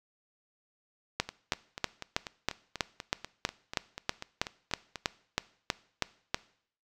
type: two click trains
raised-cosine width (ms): 0.2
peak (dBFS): -20 / -9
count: 16 / 17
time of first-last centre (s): 1.29-4.957 / 1.2-6.345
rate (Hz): 4.09 / 3.11
effects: noise-tail reverb RT60 0.6 s tail -20 dB re dry